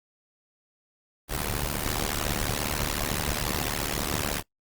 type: noise with amplitude modulation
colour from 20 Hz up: pink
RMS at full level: -25 dBFS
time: 1.28-4.43 s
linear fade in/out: 50 ms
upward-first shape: sine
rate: 74.2 Hz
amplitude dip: 90%
effects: noise-tail reverb RT60 0.1 s tail -20 dB re dry + Opus 24 kbps